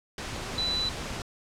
sine tone in noise, 3980 Hz, B7, 13 cents sharp, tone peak -26 dBFS, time 0.58-0.89 s, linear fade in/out 2 ms, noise pink, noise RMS -35 dBFS, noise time 0.18-1.22 s, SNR +6 dB, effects low-pass 7000 Hz 12 dB/octave

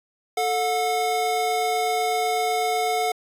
square tone pair together, 440 / 724 Hz, A4 / F#5, 0 / -38 cents, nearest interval major sixth, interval 862 cents, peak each -27 / -23 dBFS, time 0.37-3.12 s, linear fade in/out 5 ms, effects resampled to 32000 Hz

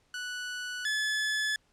sawtooth tone pair in turn, 1480 / 1720.5 Hz, F#6 / A6, 0 / -39 cents, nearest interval minor third, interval 261 cents, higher second, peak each -31 / -24 dBFS, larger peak second, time 0.14-0.85 / 0.85-1.56 s, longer neither, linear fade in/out 2 ms, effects pink hiss -69 dBFS RMS until 1.72 s + low-pass 8000 Hz 12 dB/octave

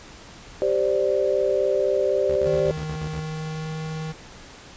sine chord, G suspended fourth, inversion none, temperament equal, 392 / 523.3 / 587.3 Hz, G4 / C5 / D5, 0 / 0 / 0 cents, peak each -23 dBFS, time 0.62-2.71 s, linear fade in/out 0 ms
sawtooth tone bursts, 72.8 Hz, D2, 15 cents flat, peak -28 dBFS, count 8, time 2.29-3.199 s, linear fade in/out 5 ms, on 69 ms, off 51 ms
square tone with pitch glide, 155.56 to 157.64 Hz, D#3 to D#3, 0 to +23 cents, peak -29 dBFS, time 2.45-4.13 s, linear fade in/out 20 ms, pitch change +23 cents, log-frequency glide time 2.93-3.79 s
effects pink hiss -44 dBFS RMS until 4.76 s + resampled to 16000 Hz

